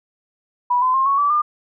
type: tone with pitch steps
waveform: sine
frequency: 980 / 1021 / 1063.8 / 1108.3 / 1154.7 / 1203 Hz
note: B5 / C6 / C6 / C#6 / D6 / D6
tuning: -14 / -43 / +28 / -1 / -30 / +41 cents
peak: -14 dBFS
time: 0.7-1.42 s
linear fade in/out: 10 ms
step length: 120 ms
effects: none